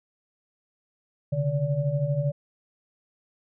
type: tone cluster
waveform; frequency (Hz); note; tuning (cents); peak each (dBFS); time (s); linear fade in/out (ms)
sine; 133.9 / 146.5 / 576; C3 / D3 / D5; +40 / -4 / -34; -28 / -25 / -30; 1.32-2.32; 10
effects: none